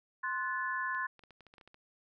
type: chord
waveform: sine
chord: F# diminished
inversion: second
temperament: equal with one note detuned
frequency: 1046.5 / 1480 / 1732.8 Hz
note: C6 / F#6 / A6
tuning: 0 / 0 / -27 cents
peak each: -36 / -39 / -36 dBFS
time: 0.23-1.07 s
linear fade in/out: 10 ms
type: clicks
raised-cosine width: 0.3 ms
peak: -40 dBFS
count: 11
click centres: 0.948 / 1.193 / 1.237 / 1.307 / 1.407 / 1.467 / 1.539 / 1.582 / 1.612 / 1.676 / 1.744 s
effects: none